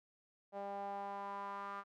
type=tone with band-pass filter sweep; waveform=sawtooth; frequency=199.6 Hz; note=G3; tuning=32 cents sharp; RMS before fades=-44 dBFS; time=0.52-1.84 s; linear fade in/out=50 ms; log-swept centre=680 to 1200 Hz; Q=4.7; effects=none